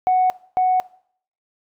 sine tone pair in turn, 740 / 740 Hz, F#5 / F#5, 0 / 0 cents, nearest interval unison, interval 0 cents, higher neither, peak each -12 / -13 dBFS, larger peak first, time 0.07-0.3 / 0.57-0.8 s, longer neither, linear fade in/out 0 ms, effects noise-tail reverb RT60 0.6 s tail -21 dB re dry + tanh soft clip ceiling -10 dBFS

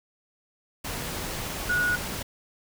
sine tone in noise, 1457 Hz, F#6, 27 cents flat, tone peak -22 dBFS, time 1.69-1.96 s, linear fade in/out 10 ms, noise pink, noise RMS -33 dBFS, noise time 0.84-2.23 s, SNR +8 dB, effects none

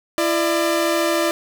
sawtooth tone pair together, 335.7 / 598.1 Hz, E4 / D5, +32 / +31 cents, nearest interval minor seventh, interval 999 cents, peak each -16 dBFS, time 0.18-1.31 s, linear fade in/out 0 ms, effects none

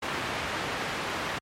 white low-pass noise, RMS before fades -32 dBFS, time 0.02-1.39 s, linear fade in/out 10 ms, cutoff 2100 Hz, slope 12 dB/octave, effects high-pass 60 Hz 12 dB/octave + MP3 64 kbps

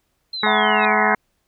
sine linear sweep, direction down, 4186 to 1497 Hz, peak -25 dBFS, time 0.33-1.15 s, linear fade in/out 5 ms
harmonic tone, 212.4 Hz, G#3, 39 cents sharp, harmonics 1 / 2 / 4 / 5 / 6 / 7 / 8 / 9 / 10, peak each -25 / -25 / -25 / -25 / -25 / -25 / -25 / -25 / -25 dBFS, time 0.43-1.15 s, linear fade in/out 2 ms
sine chord, E suspended second, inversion none, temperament equal with one note detuned, 659.3 / 753.4 / 987.8 Hz, E5 / F#5 / B5, 0 / +31 / 0 cents, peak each -25 / -22 / -24 dBFS, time 0.46-1.15 s, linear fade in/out 2 ms
sine tone with exponential growth, 3797 Hz, A#7, 31 cents sharp, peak -24 dBFS, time 0.74-0.85 s, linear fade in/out 1 ms, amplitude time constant 22 ms
effects pink hiss -69 dBFS RMS until 1.47 s

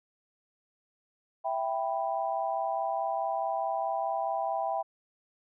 sine chord, E minor, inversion none, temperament equal, 659.3 / 784 / 987.8 Hz, E5 / G5 / B5, 0 / 0 / 0 cents, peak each -32 / -31 / -36 dBFS, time 1.44-4.83 s, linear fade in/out 20 ms, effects none

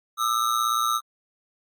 square ring-modulated tone, 1261 Hz, D#6, 23 cents sharp, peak -19 dBFS, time 0.17-1.01 s, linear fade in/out 50 ms, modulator 58.6 Hz, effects Opus 48 kbps

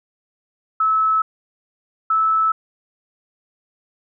sine tone pair in turn, 1300 / 1308.3 Hz, E6 / E6, -24 / -13 cents, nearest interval unison, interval 11 cents, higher second, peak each -14 dBFS, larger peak neither, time 0.8-1.22 / 2.1-2.52 s, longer neither, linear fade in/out 5 ms, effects none

